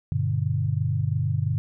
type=chord; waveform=sine; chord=G major; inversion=none; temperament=equal with one note detuned; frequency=98 / 120.86 / 146.83 Hz; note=G2 / B2 / D3; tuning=0 / -37 / 0 cents; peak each=-26 dBFS; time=0.12-1.58 s; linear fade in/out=0 ms; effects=none